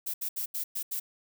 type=noise bursts at uneven times; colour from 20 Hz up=violet; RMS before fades=-33 dBFS; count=6; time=0.06-0.14 / 0.21-0.29 / 0.36-0.46 / 0.54-0.64 / 0.75-0.83 / 0.91-1 s; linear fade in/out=10 ms; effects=none